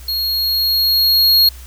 square tone with level ramp, 4289 Hz, C8, 42 cents sharp, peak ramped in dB -18 to -8 dBFS, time 0.08-1.49 s, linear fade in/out 5 ms, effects added 63 Hz sine -33 dBFS peak until 1.66 s + white hiss -42 dBFS RMS until 1.66 s

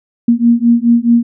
sine beating tone pair, 233.1 / 237.8 Hz, A#3 / A#3, 0 / +35 cents, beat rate 4.7 Hz, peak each -10 dBFS, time 0.28-1.23 s, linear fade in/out 5 ms, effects none

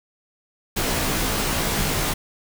pink noise with comb filter, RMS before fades -23 dBFS, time 0.76-2.14 s, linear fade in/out 10 ms, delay 17 ms, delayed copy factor -0.8, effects none

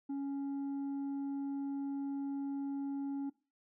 sine tone with tanh clipping, 278 Hz, C#4, 5 cents sharp, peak -36 dBFS, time 0.09-3.3 s, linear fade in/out 10 ms, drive 4 dB, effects noise-tail reverb RT60 0.3 s tail -19 dB re dry

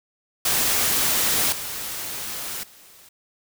white noise with level steps, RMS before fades -21 / -31 / -49 dBFS, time 0.45-3.09 s, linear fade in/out 5 ms, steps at 1.52 / 2.63 s, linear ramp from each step 5 ms, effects none

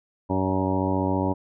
harmonic tone with a mistuned harmonic, 94.6 Hz, F#2, 39 cents sharp, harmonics 1 / 2 / 3 / 4 / 5 / 6 / 7 / 8 / 9 / 10, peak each -28 / -29 / -26 / -31 / -36 / -31 / -37 / -38 / -33 / -31 dBFS, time 0.29-1.34 s, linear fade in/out 20 ms, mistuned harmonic 7, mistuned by -20 cents, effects none

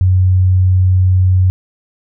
sine tone, 92.5 Hz, F#2, in tune, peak -7 dBFS, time 0.01-1.5 s, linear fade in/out 0 ms, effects none

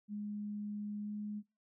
sine tone with pitch glide, 207.7 to 209 Hz, G#3 to G#3, 0 to +11 cents, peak -38 dBFS, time 0.08-1.43 s, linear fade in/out 50 ms, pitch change +11 cents, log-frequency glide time 1.03-1.1 s, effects noise-tail reverb RT60 0.3 s tail -25 dB re dry

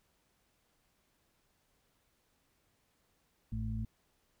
harmonic tone, 55 Hz, A1, in tune, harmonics 1 / 2 / 4, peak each -38 / -37 / -41 dBFS, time 3.52-3.85 s, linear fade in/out 5 ms, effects pink hiss -75 dBFS RMS until 4.4 s

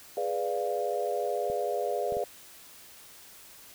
sine chord, G# diminished seventh, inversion none, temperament equal, 415.3 / 493.9 / 587.3 / 698.5 Hz, G#4 / B4 / D5 / F5, 0 / 0 / 0 / 0 cents, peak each -33 dBFS, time 0.17-2.24 s, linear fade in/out 2 ms
clicks, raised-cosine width 3 ms, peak -30 dBFS, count 3, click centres 1.5 / 2.123 / 2.169 s
effects white hiss -51 dBFS RMS until 3.74 s

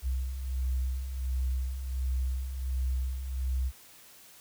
sine beating tone pair, 63.2 / 64.6 Hz, B1 / C2, +41 / -21 cents, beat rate 1.4 Hz, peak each -37 / -29 dBFS, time 0.02-3.72 s, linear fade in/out 50 ms, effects white hiss -54 dBFS RMS until 4.4 s

